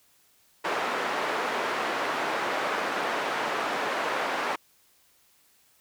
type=band-pass noise; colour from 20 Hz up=white; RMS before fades=-29 dBFS; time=0.64-4.56 s; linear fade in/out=10 ms; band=370 to 1400 Hz; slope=12 dB/octave; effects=white hiss -63 dBFS RMS until 5.8 s

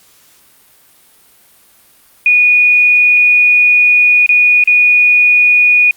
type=tone with dropouts; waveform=sine; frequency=2460 Hz; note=D#7; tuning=20 cents flat; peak=-5 dBFS; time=2.26-5.91 s; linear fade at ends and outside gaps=2 ms; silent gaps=4.263-4.291 / 4.639-4.674 s; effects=white hiss -47 dBFS RMS until 5.96 s + Opus 48 kbps

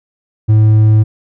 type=tone with hard clipping; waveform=sine; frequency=108.1 Hz; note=A2; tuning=30 cents flat; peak=-6 dBFS; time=0.48-1.04 s; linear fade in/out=20 ms; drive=3 dB; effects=none

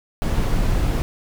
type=noise; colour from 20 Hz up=brown; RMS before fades=-19 dBFS; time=0.22-1.02 s; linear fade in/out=0 ms; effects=none

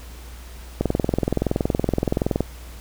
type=click train; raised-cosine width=2 ms; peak=-6 dBFS; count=35; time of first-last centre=0.81-2.406 s; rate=21.3 Hz; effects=added 60 Hz sine -37 dBFS peak until 2.8 s + pink hiss -45 dBFS RMS until 2.8 s

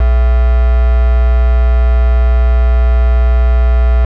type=tone with quantisation; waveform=sine; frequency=60.5 Hz; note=B1; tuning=35 cents flat; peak=-6 dBFS; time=0-4.05 s; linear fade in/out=5 ms; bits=3; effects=low-pass 2000 Hz 12 dB/octave

